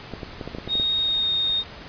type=clicks; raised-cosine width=2 ms; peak=-18 dBFS; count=9; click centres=0.137 / 0.232 / 0.412 / 0.476 / 0.549 / 0.585 / 0.676 / 0.754 / 0.798 s
type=tone with pitch glide; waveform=sine; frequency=3729 to 3699 Hz; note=A#7 to A#7; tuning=0 to -14 cents; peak=-20 dBFS; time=0.68-1.64 s; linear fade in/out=50 ms; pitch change=-14 cents; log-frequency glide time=1-1.28 s
effects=pink hiss -40 dBFS RMS until 1.88 s + resampled to 11025 Hz